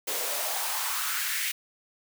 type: noise with high-pass filter sweep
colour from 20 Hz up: white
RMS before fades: -30 dBFS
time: 0.07-1.52 s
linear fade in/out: 10 ms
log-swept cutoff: 410 to 2200 Hz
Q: 3
effects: none